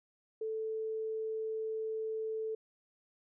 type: tone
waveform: sine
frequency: 440 Hz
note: A4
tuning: in tune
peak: -34 dBFS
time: 0.41-2.55 s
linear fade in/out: 5 ms
effects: none